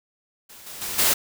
white noise with level steps, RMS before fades -45 / -38 / -30 / -19 dBFS, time 0.49-1.14 s, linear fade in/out 10 ms, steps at 0.66 / 0.81 / 0.98 s, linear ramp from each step 10 ms, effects none

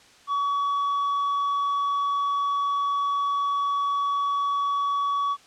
sine tone with tanh clipping, 1132 Hz, C#6, 36 cents sharp, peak -23 dBFS, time 0.27-5.37 s, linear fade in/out 50 ms, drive 4 dB, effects white hiss -53 dBFS RMS until 5.46 s + low-pass 6000 Hz 12 dB/octave

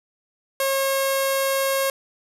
sawtooth tone with low-pass filter, 542 Hz, C#5, 39 cents flat, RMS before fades -22 dBFS, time 0.6-1.9 s, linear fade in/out 2 ms, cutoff 12000 Hz, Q 3.3, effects none

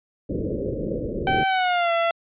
white low-pass noise, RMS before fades -27 dBFS, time 0.29-1.44 s, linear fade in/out 10 ms, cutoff 560 Hz, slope 96 dB/octave
sawtooth tone with pitch glide, 770 to 674.2 Hz, G5 to E5, -31 to +39 cents, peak -15 dBFS, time 1.27-2.11 s, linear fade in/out 2 ms, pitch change -230 cents, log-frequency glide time 1.47-1.92 s
effects resampled to 8000 Hz

